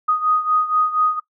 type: beating tone pair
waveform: sine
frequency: 1244.5 / 1248.7 Hz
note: D#6 / D#6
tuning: 0 / +6 cents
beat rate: 4.2 Hz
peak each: -17 / -21 dBFS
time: 0.08-1.2 s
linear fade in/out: 10 ms
effects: noise-tail reverb RT60 0.1 s tail -19 dB re dry